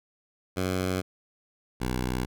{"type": "tone pair in turn", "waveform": "10% pulse", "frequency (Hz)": [92.7, 62.51], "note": ["F#2", "B1"], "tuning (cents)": [4, 22], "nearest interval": "perfect fifth", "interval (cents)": 682, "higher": "first", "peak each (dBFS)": [-18, -19], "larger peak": "first", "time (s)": [[0.56, 1.02], [1.8, 2.26]], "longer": "neither", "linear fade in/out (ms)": 20, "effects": []}